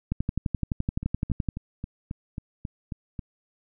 two click trains, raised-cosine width 5 ms, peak -13 / -20 dBFS, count 17 / 9, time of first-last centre 0.12-1.488 / 1.03-3.192 s, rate 11.7 / 3.7 Hz, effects none

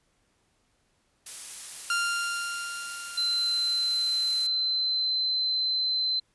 blue noise, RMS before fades -37 dBFS, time 1.26-4.47 s, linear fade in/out 5 ms
sawtooth tone with exponential decay, 1394 Hz, F6, 4 cents flat, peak -20 dBFS, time 1.9-5.08 s, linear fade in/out 2 ms, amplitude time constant 690 ms
sine tone, 4069 Hz, C8, 49 cents flat, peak -24 dBFS, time 3.17-6.2 s, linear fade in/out 10 ms
effects pink hiss -70 dBFS RMS until 6.34 s + resampled to 24000 Hz

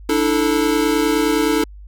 square chord, D suspended second, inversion none, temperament equal with one note detuned, 293.7 / 323.4 / 440 Hz, D4 / E4 / A4, 0 / -33 / 0 cents, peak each -20 dBFS, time 0.09-1.64 s, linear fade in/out 5 ms, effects added 50 Hz sine -35 dBFS peak until 1.87 s

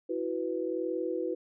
sine chord, E suspended second, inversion none, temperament just, 329.6 / 370.8 / 494.4 Hz, E4 / F#4 / B4, 0 / +4 / +2 cents, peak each -34 dBFS, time 0.09-1.35 s, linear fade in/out 10 ms, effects none

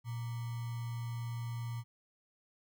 sine tone with sample-and-hold, 117.7 Hz, A#2, 17 cents sharp, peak -36 dBFS, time 0.04-1.84 s, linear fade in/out 50 ms, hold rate 1050 Hz, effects none

